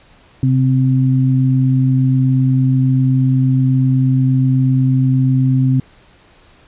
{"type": "tone pair together", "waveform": "sine", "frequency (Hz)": [131.74, 260], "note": ["C3", "C4"], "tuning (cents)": [12, -11], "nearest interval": "octave", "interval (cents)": 1177, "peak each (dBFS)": [-11, -16], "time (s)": [0.43, 5.8], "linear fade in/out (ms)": 2, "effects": ["pink hiss -48 dBFS RMS until 6.67 s", "resampled to 8000 Hz"]}